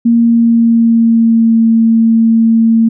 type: tone with pitch glide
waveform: sine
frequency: 233.1 to 226.6 Hz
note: A#3 to A#3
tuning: 0 to -49 cents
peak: -5 dBFS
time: 0.05-2.89 s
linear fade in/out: 10 ms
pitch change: -49 cents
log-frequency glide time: 0.15-1.62 s
effects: none